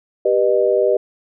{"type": "chord", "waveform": "sine", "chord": "G augmented", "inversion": "none", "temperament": "just", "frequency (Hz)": [392, 490, 612.5], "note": ["G4", "B4", "D#5"], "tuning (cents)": [0, -14, -27], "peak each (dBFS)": -17, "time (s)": [0.25, 0.97], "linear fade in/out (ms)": 5, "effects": []}